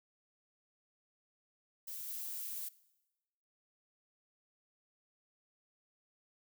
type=noise with level steps; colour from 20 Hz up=violet; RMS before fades=-44 / -42 dBFS; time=1.87-2.69 s; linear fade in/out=10 ms; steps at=2.08 s; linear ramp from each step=5 ms; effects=noise-tail reverb RT60 1.0 s tail -20 dB re dry